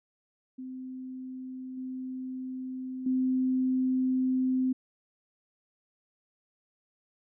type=tone with level steps; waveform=sine; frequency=258 Hz; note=C4; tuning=24 cents flat; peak=-37 / -34 / -24 dBFS; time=0.58-4.73 s; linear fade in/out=10 ms; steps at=1.77 / 3.06 s; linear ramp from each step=5 ms; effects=none